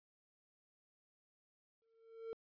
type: tone with exponential growth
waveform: triangle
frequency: 452.8 Hz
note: A4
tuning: 50 cents sharp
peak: -38 dBFS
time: 1.82-2.33 s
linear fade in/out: 0 ms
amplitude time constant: 110 ms
effects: resampled to 11025 Hz